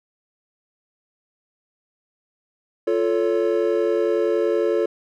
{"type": "chord", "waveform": "triangle", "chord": "F augmented", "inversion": "none", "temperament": "equal with one note detuned", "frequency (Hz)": [349.2, 440, 560.5], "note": ["F4", "A4", "C#5"], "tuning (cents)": [0, 0, 19], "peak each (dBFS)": [-20, -19, -22], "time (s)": [2.87, 4.86], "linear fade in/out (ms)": 5, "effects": []}